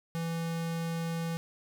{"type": "tone", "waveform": "square", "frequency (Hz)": 166, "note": "E3", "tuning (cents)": 12, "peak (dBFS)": -32, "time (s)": [0.15, 1.37], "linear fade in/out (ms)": 0, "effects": []}